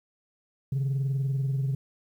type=tone pair together; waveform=sine; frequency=134.8 / 155.28 Hz; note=C#3 / D#3; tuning=-48 / -3 cents; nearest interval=major second; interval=245 cents; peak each=-23 / -34 dBFS; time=0.72-1.75 s; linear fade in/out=5 ms; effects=tanh soft clip ceiling -22 dBFS + 10-bit